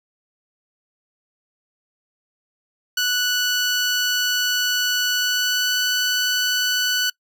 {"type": "tone with pitch glide", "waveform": "15% pulse", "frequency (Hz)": [1480, 1489.4], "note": ["F#6", "F#6"], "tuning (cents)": [0, 11], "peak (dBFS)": -12, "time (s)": [2.97, 7.1], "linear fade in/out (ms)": 5, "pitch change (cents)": 11, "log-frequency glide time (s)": [5.14, 5.77], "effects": ["noise-tail reverb RT60 0.1 s tail -24 dB re dry"]}